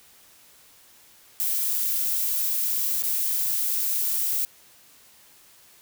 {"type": "noise with dropouts", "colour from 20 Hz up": "violet", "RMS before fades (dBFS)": -25, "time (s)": [1.4, 4.45], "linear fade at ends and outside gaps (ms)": 0, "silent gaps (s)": [3.022, 3.037], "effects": ["white hiss -54 dBFS RMS until 5.81 s"]}